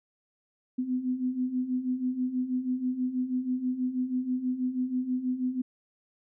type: beating tone pair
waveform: sine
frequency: 249.3 / 255.5 Hz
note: B3 / C4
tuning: +16 / -41 cents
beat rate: 6.2 Hz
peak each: -33 / -28 dBFS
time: 0.78-5.62 s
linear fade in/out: 10 ms
effects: none